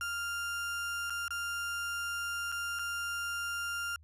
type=tone with dropouts; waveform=35% pulse; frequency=1396.9 Hz; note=F6; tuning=in tune; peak=-32 dBFS; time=0.01-3.96 s; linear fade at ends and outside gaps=1 ms; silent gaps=1.098-1.104 / 1.281-1.306 / 2.518-2.523 / 2.789-2.793 s; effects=added 77 Hz sine -55 dBFS peak until 4.03 s + resampled to 32000 Hz